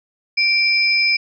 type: tone pair together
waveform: sine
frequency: 2349 / 5061 Hz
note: D7 / D#8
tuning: 0 / +29 cents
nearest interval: octave + minor second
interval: 1329 cents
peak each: -15 / -18 dBFS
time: 0.37-1.17 s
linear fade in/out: 10 ms
effects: none